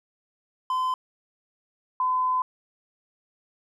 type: tone pair in turn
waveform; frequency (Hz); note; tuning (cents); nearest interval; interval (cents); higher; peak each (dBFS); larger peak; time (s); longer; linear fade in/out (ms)
triangle / sine; 1024 / 1016.9; C6 / C6; -38 / -50; unison; 12; first; -21; neither; 0.7-0.94 / 2-2.42; second; 2
effects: none